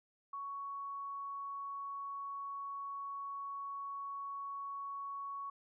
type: tone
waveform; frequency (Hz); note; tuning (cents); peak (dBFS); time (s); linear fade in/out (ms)
sine; 1115; C#6; +10; -40; 0.33-5.5; 5
effects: none